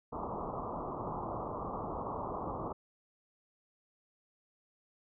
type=low-pass noise; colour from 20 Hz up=white; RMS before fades=-39 dBFS; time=0.12-2.73 s; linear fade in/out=10 ms; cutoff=1200 Hz; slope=96 dB/octave; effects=none